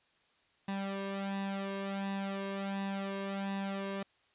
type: tone with flanger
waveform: sawtooth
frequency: 196.3 Hz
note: G3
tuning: 3 cents sharp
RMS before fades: -37 dBFS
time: 0.68-4.03 s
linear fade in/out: 5 ms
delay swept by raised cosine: 1.1 to 1.85 ms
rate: 1.4 Hz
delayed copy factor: +0.75
effects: white hiss -70 dBFS RMS until 4.34 s + resampled to 8000 Hz